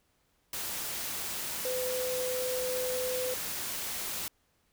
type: tone in noise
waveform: sine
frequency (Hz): 506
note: B4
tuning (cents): +42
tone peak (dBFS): -31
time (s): 1.65-3.34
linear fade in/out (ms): 2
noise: white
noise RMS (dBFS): -36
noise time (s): 0.53-4.28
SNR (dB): +2
effects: pink hiss -72 dBFS RMS until 4.72 s